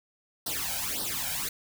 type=noise with flanger; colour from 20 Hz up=white; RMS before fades=-32 dBFS; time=0.46-1.49 s; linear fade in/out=5 ms; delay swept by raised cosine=0.21 to 1.31 ms; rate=1.8 Hz; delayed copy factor=+0.9; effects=none